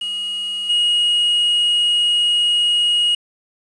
triangle tone with level steps, 2885 Hz, F#7, 44 cents flat, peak -20 / -12 dBFS, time 0.01-3.15 s, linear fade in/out 5 ms, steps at 0.69 s, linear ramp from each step 10 ms, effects resampled to 22050 Hz + 7-bit

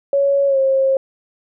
sine tone with pitch glide, 558 to 535.9 Hz, C#5 to C5, +11 to +41 cents, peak -12 dBFS, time 0.13-0.97 s, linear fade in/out 2 ms, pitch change -70 cents, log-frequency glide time 0.47-0.58 s, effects none

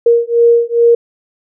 sine beating tone pair, 468 / 470.4 Hz, A#4 / A#4, +7 / +16 cents, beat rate 2.4 Hz, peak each -10 dBFS, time 0.06-0.95 s, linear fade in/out 5 ms, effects none

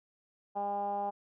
10% pulse tone with low-pass filter, 202.1 Hz, G#3, 47 cents flat, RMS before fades -34 dBFS, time 0.55-1.11 s, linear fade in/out 20 ms, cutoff 790 Hz, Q 7, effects none

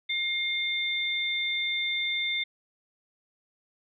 sine tone pair together, 2126 / 3579 Hz, C7 / A7, +27 / +29 cents, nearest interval major sixth, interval 902 cents, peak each -29 / -29 dBFS, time 0.09-2.44 s, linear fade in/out 10 ms, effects none

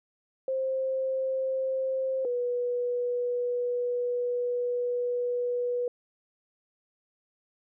sine tone pair in turn, 527 / 488.4 Hz, C5 / B4, +12 / -19 cents, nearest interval minor second, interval 131 cents, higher first, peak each -26 dBFS, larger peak neither, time 0.48-2.25 / 2.25-5.88 s, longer second, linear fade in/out 2 ms, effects none

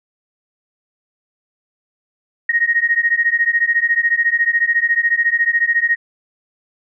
sine beating tone pair, 1864.7 / 1878.7 Hz, A#6 / A#6, 0 / +13 cents, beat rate 14 Hz, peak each -16 dBFS, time 2.49-5.96 s, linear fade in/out 5 ms, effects none

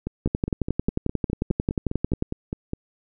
two click trains, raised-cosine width 3 ms, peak -14 / -9 dBFS, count 14 / 23, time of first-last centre 0.07-2.734 / 0.26-2.224 s, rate 4.88 / 11.2 Hz, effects none

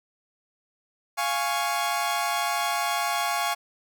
sawtooth chord, Db major, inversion first, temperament equal, 698.5 / 830.6 / 1108.7 Hz, F5 / Ab5 / Db6, 0 / 0 / 0 cents, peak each -25 dBFS, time 1.17-3.55 s, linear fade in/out 20 ms, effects none

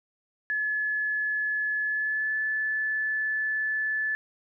sine tone with pitch glide, 1712 to 1736.9 Hz, A6 to A6, -48 to -23 cents, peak -25 dBFS, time 0.5-4.15 s, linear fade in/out 0 ms, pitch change +25 cents, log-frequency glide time 1.83-2.35 s, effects none

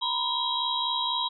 sine tone cluster, 945 / 1009 / 3223 / 3364 / 3844 Hz, A#5 / B5 / G7 / G#7 / B7, +23 / +37 / +47 / +22 / -48 cents, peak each -32 / -31 / -34 / -36 / -29 dBFS, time 0.01-1.29 s, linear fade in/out 20 ms, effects none

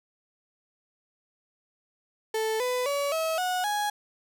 35% pulse tone with pitch steps, 440 / 499.6 / 567.3 / 644.2 / 731.5 / 830.6 Hz, A4 / B4 / C#5 / E5 / F#5 / G#5, 0 / +20 / +40 / -40 / -20 / 0 cents, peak -24 dBFS, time 2.34-3.9 s, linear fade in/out 5 ms, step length 260 ms, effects none

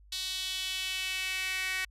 sawtooth tone with high-pass filter sweep, 375 Hz, F#4, 23 cents sharp, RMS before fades -34 dBFS, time 0.12-1.85 s, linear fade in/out 5 ms, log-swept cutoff 3800 to 2000 Hz, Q 3.1, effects added 50 Hz sine -54 dBFS peak until 1.9 s + resampled to 32000 Hz

